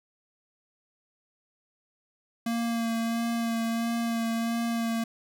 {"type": "tone with vibrato", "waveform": "square", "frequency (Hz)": 230.5, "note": "A#3", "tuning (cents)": -19, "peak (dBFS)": -27, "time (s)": [2.46, 5.04], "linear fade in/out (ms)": 5, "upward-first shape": "sine", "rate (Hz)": 1.5, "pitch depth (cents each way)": 18, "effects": []}